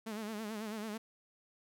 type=tone with vibrato; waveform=sawtooth; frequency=215.5 Hz; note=A3; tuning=36 cents flat; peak=-35 dBFS; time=0.06-0.98 s; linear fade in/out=10 ms; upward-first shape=sine; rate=9.1 Hz; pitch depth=82 cents each way; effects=none